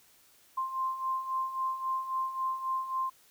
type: beating tone pair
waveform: sine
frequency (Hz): 1046.5 / 1050.2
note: C6 / C6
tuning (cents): 0 / +6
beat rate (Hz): 3.7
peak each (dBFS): -37 / -31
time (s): 0.57-3.1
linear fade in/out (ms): 10
effects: white hiss -62 dBFS RMS until 3.3 s